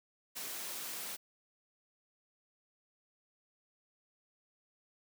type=high-pass noise; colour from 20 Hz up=white; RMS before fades=-42 dBFS; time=0.35-1.17 s; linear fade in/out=20 ms; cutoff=190 Hz; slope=12 dB/octave; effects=none